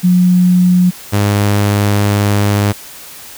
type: tone pair in turn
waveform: sine / sawtooth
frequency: 180.1 / 102.35 Hz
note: F#3 / G#2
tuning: -46 / -25 cents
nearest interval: minor seventh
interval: 979 cents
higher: first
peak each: -6 dBFS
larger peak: neither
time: 0.03-0.91 / 1.12-2.73 s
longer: second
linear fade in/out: 20 ms
effects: white hiss -33 dBFS RMS until 3.37 s